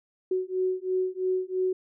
sine beating tone pair, 370 / 373 Hz, F#4 / F#4, 0 / +14 cents, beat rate 3 Hz, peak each -28 dBFS, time 0.31-1.73 s, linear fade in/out 5 ms, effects none

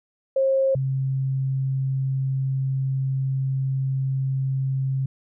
sine tone pair in turn, 536 / 133.73 Hz, C5 / C3, +42 / +38 cents, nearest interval 2 octaves, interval 2404 cents, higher first, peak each -17 / -21 dBFS, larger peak first, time 0.36-0.75 / 0.75-5.06 s, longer second, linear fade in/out 5 ms, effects none

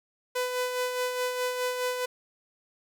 sawtooth tone with tremolo, 500 Hz, B4, 21 cents sharp, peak -22 dBFS, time 0.35-2.06 s, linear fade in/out 10 ms, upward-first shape sine, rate 4.8 Hz, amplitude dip 45%, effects none

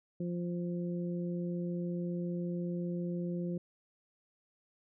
harmonic tone, 174.61 Hz, F3, in tune, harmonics 1 / 2 / 3, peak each -34 / -40 / -45 dBFS, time 0.2-3.58 s, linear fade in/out 5 ms, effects none

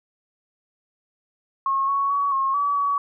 sine tone with pitch steps, 1086 / 1111 / 1128 / 1080 / 1143 / 1133 Hz, C#6 / C#6 / C#6 / C#6 / D6 / C#6, -36 / +4 / +30 / -45 / -47 / +37 cents, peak -19 dBFS, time 1.66-2.98 s, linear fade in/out 2 ms, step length 220 ms, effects none

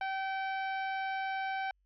harmonic tone with a mistuned harmonic, 771 Hz, G5, 29 cents flat, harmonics 1 / 2 / 3 / 4 / 5 / 6 / 7, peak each -34 / -39 / -43 / -51 / -56 / -60 / -61 dBFS, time 0.01-1.71 s, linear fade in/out 2 ms, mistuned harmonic 6, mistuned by -20 cents, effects added 48 Hz sine -70 dBFS peak until 1.85 s

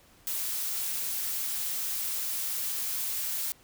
blue noise, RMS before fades -32 dBFS, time 0.27-3.52 s, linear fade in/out 0 ms, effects pink hiss -59 dBFS RMS until 3.63 s

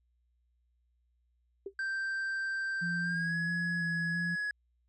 sine tone with exponential decay, 392.9 Hz, G4, 4 cents sharp, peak -33 dBFS, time 1.66-1.74 s, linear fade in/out 5 ms, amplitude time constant 16 ms
triangle tone with pitch glide, 1568 to 1680.5 Hz, G6 to G#6, 0 to +20 cents, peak -30 dBFS, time 1.79-4.51 s, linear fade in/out 2 ms, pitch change +120 cents, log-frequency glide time 3-3.36 s
sine tone with vibrato, 170 Hz, F3, 46 cents flat, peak -34 dBFS, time 2.81-4.36 s, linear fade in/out 20 ms, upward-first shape square, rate 1.5 Hz, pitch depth 25 cents each way
effects added 60 Hz sine -70 dBFS peak until 4.88 s + resampled to 22050 Hz

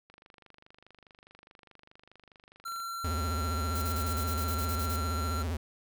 click train, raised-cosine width 0.3 ms, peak -38 dBFS, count 68, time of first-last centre 0.1-2.802 s, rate 24.8 Hz
square tone, 1362 Hz, F6, 44 cents flat, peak -36 dBFS, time 2.65-5.43 s, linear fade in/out 10 ms
square tone with vibrato, 80.9 Hz, E2, 32 cents flat, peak -31 dBFS, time 3.04-5.57 s, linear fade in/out 5 ms, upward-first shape sine, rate 15 Hz, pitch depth 180 cents each way
blue noise bursts, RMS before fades -40 dBFS, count 12, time 3.75-4.964 s, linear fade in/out 5 ms, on 70 ms, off 34 ms
effects none

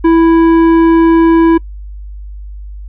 sine tone with tanh clipping, 330 Hz, E4, 2 cents sharp, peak -6 dBFS, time 0.04-1.58 s, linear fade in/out 10 ms, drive 11 dB, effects noise-tail reverb RT60 0.1 s tail -26 dB re dry + added 50 Hz sine -24 dBFS peak until 2.88 s

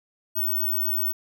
sine tone, 15804 Hz, B9, in tune, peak -22 dBFS, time 0.35-1.13 s, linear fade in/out 20 ms, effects none

